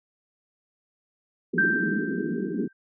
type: band-pass noise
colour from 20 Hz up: pink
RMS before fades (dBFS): -28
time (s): 1.53-2.68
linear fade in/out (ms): 10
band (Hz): 170 to 420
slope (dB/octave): 96
type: tone with exponential decay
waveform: sine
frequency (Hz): 1568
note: G6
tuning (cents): 0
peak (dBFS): -17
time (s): 1.58-2.73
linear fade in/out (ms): 5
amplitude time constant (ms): 250
effects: none